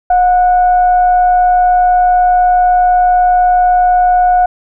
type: tone with frequency modulation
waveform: sine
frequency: 723 Hz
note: F#5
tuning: 40 cents flat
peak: -6 dBFS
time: 0.1-4.46 s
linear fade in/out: 5 ms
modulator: 751 Hz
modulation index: 0.25
effects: none